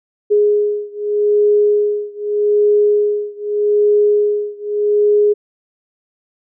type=beating tone pair; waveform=sine; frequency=415.4 / 416.22 Hz; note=G#4 / G#4; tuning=0 / +4 cents; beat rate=0.82 Hz; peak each=-14 / -15 dBFS; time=0.3-5.34 s; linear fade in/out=20 ms; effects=none